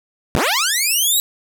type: linear sweep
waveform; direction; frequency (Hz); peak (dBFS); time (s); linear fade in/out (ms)
10% pulse; up; 36.71 to 3951; -7; 0.35-1.2; 0
effects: none